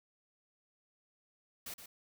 white noise with echo, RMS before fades -44 dBFS, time 1.66-1.74 s, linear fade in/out 5 ms, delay 120 ms, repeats 1, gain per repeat -8 dB, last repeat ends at 1.86 s, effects none

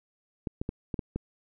clicks, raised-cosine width 3 ms, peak -18 dBFS, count 6, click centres 0.472 / 0.615 / 0.691 / 0.942 / 0.992 / 1.16 s, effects none

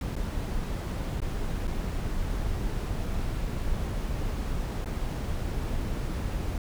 brown noise with dropouts, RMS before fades -30 dBFS, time 0.01-6.58 s, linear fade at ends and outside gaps 2 ms, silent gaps 0.155-0.163 / 1.204-1.217 / 1.672-1.677 / 4.846-4.858 s, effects none

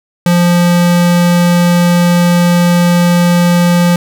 square tone, 174.61 Hz, F3, in tune, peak -7 dBFS, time 0.26-3.96 s, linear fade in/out 2 ms, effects none

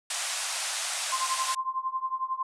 white band-pass noise, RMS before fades -32 dBFS, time 0.1-1.55 s, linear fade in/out 5 ms, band 610 to 9800 Hz, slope 48 dB/octave
sine tone with tremolo, 1046.5 Hz, C6, in tune, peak -24 dBFS, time 1.12-2.43 s, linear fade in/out 5 ms, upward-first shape triangle, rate 11 Hz, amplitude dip 95%
effects none

